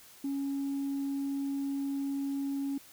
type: tone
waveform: sine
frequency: 277.2 Hz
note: C#4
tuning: in tune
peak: -29 dBFS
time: 0.24-2.78 s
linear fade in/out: 5 ms
effects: tanh soft clip ceiling -28 dBFS + white hiss -55 dBFS RMS until 2.92 s